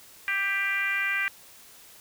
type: tone with frequency modulation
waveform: sine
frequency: 1975.5 Hz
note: B6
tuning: in tune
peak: -24 dBFS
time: 0.28-1.28 s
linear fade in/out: 0 ms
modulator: 399 Hz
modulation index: 1.4
effects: white hiss -51 dBFS RMS until 2 s